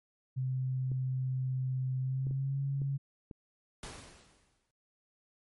sine tone with pitch glide, 129.7 to 138.21 Hz, C3 to C#3, -15 to -5 cents, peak -30 dBFS, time 0.36-2.98 s, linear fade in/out 20 ms, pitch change +110 cents, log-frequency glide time 2-2.61 s
clicks, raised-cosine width 3 ms, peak -32 dBFS, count 5, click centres 0.917 / 2.269 / 2.31 / 2.818 / 3.312 s
pink noise with exponential decay, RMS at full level -42 dBFS, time 3.83-4.71 s, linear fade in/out 2 ms, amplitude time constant 190 ms
effects MP3 48 kbps

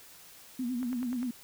sine tone with vibrato, 246.9 Hz, B3, in tune, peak -30 dBFS, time 0.59-1.31 s, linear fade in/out 5 ms, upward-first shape sine, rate 9.6 Hz, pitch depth 87 cents each way
click train, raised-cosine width 0.5 ms, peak -30 dBFS, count 5, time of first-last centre 0.83-1.23 s, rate 10 Hz
effects white hiss -53 dBFS RMS until 1.43 s

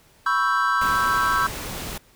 triangle chord, C# half-diminished seventh, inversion third, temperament equal, 987.8 / 1108.7 / 1318.5 / 1568 Hz, B5 / C#6 / E6 / G6, 0 / 0 / 0 / 0 cents, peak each -25 / -22 / -21 / -22 dBFS, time 0.26-1.47 s, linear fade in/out 5 ms
pink noise, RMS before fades -32 dBFS, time 0.81-1.98 s, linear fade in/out 5 ms
effects pink hiss -56 dBFS RMS until 2.15 s

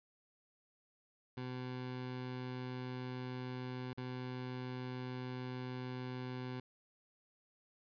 20% pulse tone with dropouts, 126.7 Hz, B2, 45 cents sharp, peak -36 dBFS, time 1.37-6.6 s, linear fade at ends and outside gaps 5 ms, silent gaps 3.932-3.975 s, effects resampled to 11025 Hz

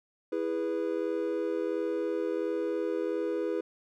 triangle chord, E major, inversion none, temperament equal with one note detuned, 329.6 / 411 / 493.9 Hz, E4 / G#4 / B4, 0 / -18 / 0 cents, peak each -31 dBFS, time 0.32-3.61 s, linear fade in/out 5 ms, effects none

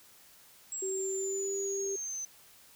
sine linear sweep, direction down, 7680 to 6120 Hz, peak -35 dBFS, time 0.72-2.25 s, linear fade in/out 2 ms
sine tone with pitch glide, 383.3 to 392.9 Hz, G4 to G4, -39 to +4 cents, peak -33 dBFS, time 0.82-1.96 s, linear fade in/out 5 ms, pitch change +43 cents, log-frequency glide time 1.16-1.5 s
effects white hiss -58 dBFS RMS until 2.75 s

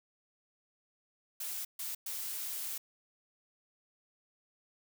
blue noise bursts at uneven times, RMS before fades -39 dBFS, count 3, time 1.4-1.65 / 1.79-1.95 / 2.06-2.78 s, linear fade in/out 5 ms, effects none

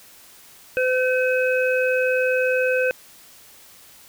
harmonic tone, 510 Hz, C5, 44 cents flat, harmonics 1 / 3 / 5, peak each -19 / -24 / -26 dBFS, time 0.77-2.91 s, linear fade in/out 0 ms, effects white hiss -48 dBFS RMS until 4.08 s

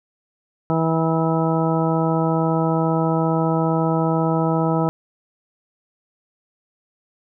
harmonic tone, 162.3 Hz, E3, 27 cents flat, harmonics 1 / 2 / 3 / 4 / 5 / 6 / 8, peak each -20 / -23 / -25 / -26 / -27 / -28 / -29 dBFS, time 0.7-4.89 s, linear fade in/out 0 ms, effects none

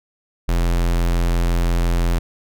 square tone, 42.9 Hz, F1, 30 cents flat, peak -16 dBFS, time 0.48-2.19 s, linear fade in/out 10 ms, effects none

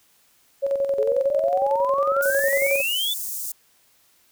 sine tone with tremolo, 553 Hz, C#5, 4 cents flat, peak -18 dBFS, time 0.62-2.82 s, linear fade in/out 20 ms, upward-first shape square, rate 11 Hz, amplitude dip 50%
sine exponential sweep, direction up, 415.3 to 3573 Hz, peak -22 dBFS, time 0.98-3.14 s, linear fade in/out 10 ms
white high-pass noise, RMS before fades -30 dBFS, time 2.22-3.52 s, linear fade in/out 5 ms, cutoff 6500 Hz, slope 24 dB/octave
effects white hiss -60 dBFS RMS until 4.31 s

